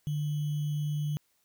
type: tone with sample-and-hold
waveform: sine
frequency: 148.5 Hz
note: D3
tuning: 20 cents sharp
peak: -28 dBFS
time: 0.07-1.17 s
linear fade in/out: 0 ms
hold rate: 3150 Hz
effects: white hiss -72 dBFS RMS until 1.44 s